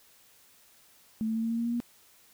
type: tone with pitch steps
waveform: sine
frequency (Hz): 220 / 222.6 / 225.1 / 227.8 / 230.4 / 233.1 / 235.8 / 238.5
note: A3 / A3 / A3 / A#3 / A#3 / A#3 / A#3 / A#3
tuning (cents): 0 / +20 / +40 / -40 / -20 / 0 / +20 / +40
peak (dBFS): -27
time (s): 1.21-1.802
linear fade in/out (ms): 0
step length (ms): 74
effects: white hiss -60 dBFS RMS until 2.33 s